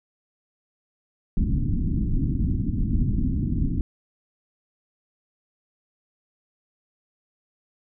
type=low-pass noise; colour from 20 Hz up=pink; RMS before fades=-23 dBFS; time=1.37-3.81 s; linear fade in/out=2 ms; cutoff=290 Hz; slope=48 dB/octave; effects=none